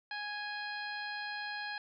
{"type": "harmonic tone with a mistuned harmonic", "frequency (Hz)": 830.6, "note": "G#5", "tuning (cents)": 0, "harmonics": [1, 2, 3, 4, 5, 6], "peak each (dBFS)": [-43, -40, -47, -51, -46, -53], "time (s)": [0.11, 1.78], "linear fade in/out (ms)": 2, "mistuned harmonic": 4, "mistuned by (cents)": -34, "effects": []}